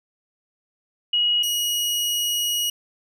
sine / sawtooth tone pair in turn, 2900 / 2900 Hz, F#7 / F#7, -35 / -35 cents, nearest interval unison, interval 0 cents, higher neither, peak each -17 / -18 dBFS, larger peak first, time 1.13-1.43 / 1.43-2.7 s, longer second, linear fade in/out 5 ms, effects none

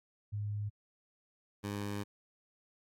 sine / 15% pulse tone pair in turn, 103.83 / 101.93 Hz, G#2 / G#2, 0 / -32 cents, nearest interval unison, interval 32 cents, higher first, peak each -34 / -30 dBFS, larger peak second, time 0.32-0.7 / 1.63-2.04 s, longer second, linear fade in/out 20 ms, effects AAC 64 kbps

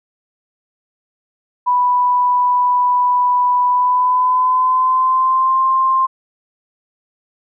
sine tone with pitch glide, 987.8 to 1052.6 Hz, B5 to C6, 0 to +10 cents, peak -11 dBFS, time 1.66-6.07 s, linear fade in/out 20 ms, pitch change +110 cents, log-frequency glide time 3.66-5.62 s, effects none

